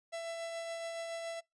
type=tone with tremolo; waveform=45% pulse; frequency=667 Hz; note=E5; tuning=20 cents sharp; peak=-37 dBFS; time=0.12-1.41 s; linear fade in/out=20 ms; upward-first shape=triangle; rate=7.1 Hz; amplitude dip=30%; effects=noise-tail reverb RT60 0.2 s tail -26 dB re dry + resampled to 22050 Hz